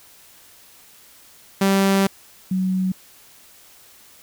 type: tone pair in turn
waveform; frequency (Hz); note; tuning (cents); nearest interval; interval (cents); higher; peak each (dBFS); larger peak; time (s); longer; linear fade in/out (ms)
sawtooth / sine; 195.1 / 186.83; G3 / F#3; -8 / +17; minor second; 75; first; -11 / -18; first; 1.61-2.07 / 2.51-2.92; first; 5
effects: white hiss -49 dBFS RMS until 4.22 s